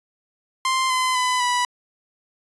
sawtooth tone with pitch steps, 1046.5 / 1025 / 1003.9 / 983.2 Hz, C6 / C6 / B5 / B5, 0 / -36 / +28 / -8 cents, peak -15 dBFS, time 0.65-1.65 s, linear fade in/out 2 ms, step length 250 ms, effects resampled to 24000 Hz

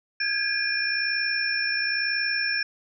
sine tone cluster, 1614 / 1675 / 2421 / 5380 Hz, G#6 / G#6 / D#7 / E8, -50 / +14 / -48 / +34 cents, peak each -29 / -29 / -29 / -28 dBFS, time 0.2-2.63 s, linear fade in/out 5 ms, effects none

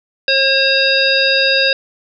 harmonic tone, 539 Hz, C#5, 49 cents flat, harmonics 1 / 3 / 5 / 7 / 9, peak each -17 / -17 / -17 / -17 / -17 dBFS, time 0.28-1.73 s, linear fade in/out 2 ms, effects none

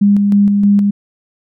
sine tone with tremolo, 202.5 Hz, G#3, 43 cents flat, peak -6 dBFS, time 0.01-0.91 s, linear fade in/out 10 ms, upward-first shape square, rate 3.2 Hz, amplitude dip 30%, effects none

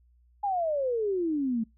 sine exponential sweep, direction down, 836 to 218.1 Hz, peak -25 dBFS, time 0.43-1.64 s, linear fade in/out 10 ms, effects noise-tail reverb RT60 0.2 s tail -26 dB re dry + added 60 Hz sine -59 dBFS peak until 1.77 s

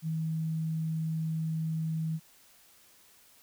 sine tone, 160 Hz, D#3, 49 cents sharp, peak -29 dBFS, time 0.02-2.2 s, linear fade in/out 50 ms, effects white hiss -60 dBFS RMS until 3.42 s

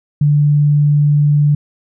sine tone, 146.83 Hz, D3, in tune, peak -8 dBFS, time 0.21-1.55 s, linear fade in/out 5 ms, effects none

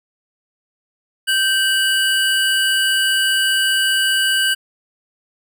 square tone pair together, 1560 / 2945 Hz, G6 / F#7, -9 / -9 cents, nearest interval major seventh, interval 1100 cents, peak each -18 dBFS, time 1.27-4.55 s, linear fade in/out 20 ms, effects none

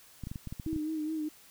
clicks, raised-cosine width 5 ms, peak -26 dBFS, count 10, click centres 0.237 / 0.271 / 0.315 / 0.358 / 0.473 / 0.525 / 0.598 / 0.663 / 0.73 / 0.762 s
sine tone with vibrato, 311.1 Hz, D#4, in tune, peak -31 dBFS, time 0.66-1.29 s, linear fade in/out 10 ms, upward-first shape sine, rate 4.8 Hz, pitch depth 45 cents each way
effects white hiss -57 dBFS RMS until 1.5 s

